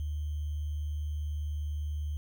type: tone with sample-and-hold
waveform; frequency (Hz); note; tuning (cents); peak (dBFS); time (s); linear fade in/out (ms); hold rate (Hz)
sine; 74.9; D2; +35; -31; 0-2.17; 0; 3150
effects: none